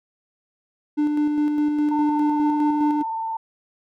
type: tone with tremolo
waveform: triangle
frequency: 297.5 Hz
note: D4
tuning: 22 cents sharp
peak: -15 dBFS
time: 0.97-3.03 s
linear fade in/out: 20 ms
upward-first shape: square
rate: 4.9 Hz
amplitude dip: 30%
type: tone with vibrato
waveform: sine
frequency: 898 Hz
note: A5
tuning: 35 cents sharp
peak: -24 dBFS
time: 1.91-3.37 s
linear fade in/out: 5 ms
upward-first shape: square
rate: 19 Hz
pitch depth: 21 cents each way
effects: none